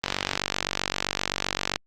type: click train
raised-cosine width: 0.2 ms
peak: -6 dBFS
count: 83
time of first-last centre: 0.04-1.759 s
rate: 47.7 Hz
effects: Opus 32 kbps